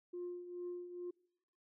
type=tone with tremolo; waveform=sine; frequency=354 Hz; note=F4; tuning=23 cents sharp; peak=-38 dBFS; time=0.13-1.11 s; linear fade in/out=10 ms; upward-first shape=triangle; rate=2.3 Hz; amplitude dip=70%; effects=noise-tail reverb RT60 0.8 s tail -26 dB re dry + tanh soft clip ceiling -37 dBFS